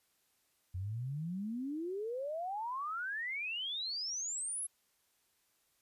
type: exponential sweep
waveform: sine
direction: up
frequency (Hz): 87.31 to 11180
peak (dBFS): -36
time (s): 0.74-4.67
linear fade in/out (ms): 10
effects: white hiss -75 dBFS RMS until 5.81 s + resampled to 32000 Hz